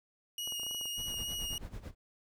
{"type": "tone with vibrato", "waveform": "sawtooth", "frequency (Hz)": 2884, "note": "F#7", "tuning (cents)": -45, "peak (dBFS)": -33, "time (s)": [0.38, 1.58], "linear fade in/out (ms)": 2, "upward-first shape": "sine", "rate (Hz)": 3.4, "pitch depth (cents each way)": 14}
{"type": "clicks", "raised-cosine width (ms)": 1, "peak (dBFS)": -36, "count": 10, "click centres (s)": [0.475, 0.523, 0.597, 0.633, 0.666, 0.711, 0.747, 0.812, 0.856, 1.142]}
{"type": "noise with tremolo", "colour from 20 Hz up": "brown", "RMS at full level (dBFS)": -41, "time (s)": [0.96, 1.95], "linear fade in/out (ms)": 50, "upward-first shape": "sine", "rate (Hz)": 9.1, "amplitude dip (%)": 80}
{"effects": []}